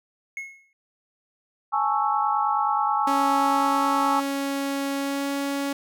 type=tone with exponential decay; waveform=triangle; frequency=2175 Hz; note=C#7; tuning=33 cents flat; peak=-26 dBFS; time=0.37-0.73 s; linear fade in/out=1 ms; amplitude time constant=78 ms
type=chord; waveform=sine; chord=A major seventh; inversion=third; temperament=equal; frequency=830.6 / 880 / 1108.7 / 1318.5 Hz; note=G#5 / A5 / C#6 / E6; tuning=0 / 0 / 0 / 0 cents; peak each=-24 / -27 / -26 / -27 dBFS; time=1.72-4.21 s; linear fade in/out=20 ms
type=tone with pitch glide; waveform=sawtooth; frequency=277.2 to 279.6 Hz; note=C#4 to C#4; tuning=0 to +15 cents; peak=-21 dBFS; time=3.07-5.73 s; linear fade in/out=5 ms; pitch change=+15 cents; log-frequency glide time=4.97-5.29 s
effects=none